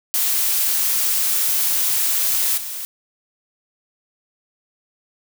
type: noise with level steps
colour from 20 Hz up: blue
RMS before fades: -19 / -29 dBFS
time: 0.14-2.85 s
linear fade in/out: 0 ms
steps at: 2.57 s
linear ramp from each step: 10 ms
effects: none